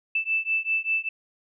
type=beating tone pair; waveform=sine; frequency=2640 / 2645.1 Hz; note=E7 / E7; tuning=+2 / +5 cents; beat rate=5.1 Hz; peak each=-26 dBFS; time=0.15-1.09 s; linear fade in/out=5 ms; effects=none